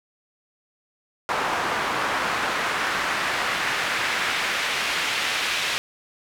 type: noise with band-pass filter sweep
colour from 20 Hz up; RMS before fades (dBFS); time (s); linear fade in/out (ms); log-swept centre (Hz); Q
pink; -25; 1.29-5.78; 0; 1100 to 2700; 1.1
effects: none